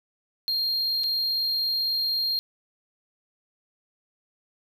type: tone with dropouts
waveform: triangle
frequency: 4214 Hz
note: C8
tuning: 12 cents sharp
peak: -22 dBFS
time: 0.48-2.39 s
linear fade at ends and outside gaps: 0 ms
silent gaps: 1.035-1.04 s
effects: none